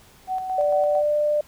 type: tone with tremolo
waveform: sine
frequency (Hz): 750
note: F#5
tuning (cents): +23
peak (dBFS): -22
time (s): 0.27-1.03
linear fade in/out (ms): 50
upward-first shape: square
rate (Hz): 4.4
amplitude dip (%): 45
type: tone with pitch glide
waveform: sine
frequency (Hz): 587.3 to 595.8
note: D5 to D5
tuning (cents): 0 to +25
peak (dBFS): -18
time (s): 0.58-1.41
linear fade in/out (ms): 5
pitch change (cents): +25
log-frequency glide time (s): 0.72-1.17
effects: pink hiss -52 dBFS RMS until 1.47 s